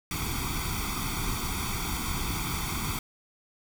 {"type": "noise with comb filter", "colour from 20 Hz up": "pink", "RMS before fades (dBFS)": -31, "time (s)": [0.11, 2.99], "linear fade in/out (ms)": 2, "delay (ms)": 0.87, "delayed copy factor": 1, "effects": []}